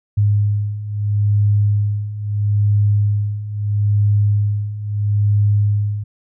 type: beating tone pair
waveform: sine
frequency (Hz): 102.8 / 103.56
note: G#2 / G#2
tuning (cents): -17 / -4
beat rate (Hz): 0.76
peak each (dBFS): -19 / -15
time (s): 0.17-6.04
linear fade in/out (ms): 10
effects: none